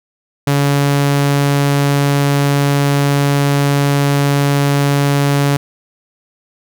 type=tone; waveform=sawtooth; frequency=141.7 Hz; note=C#3; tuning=38 cents sharp; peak=-7 dBFS; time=0.47-5.57 s; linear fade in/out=5 ms; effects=none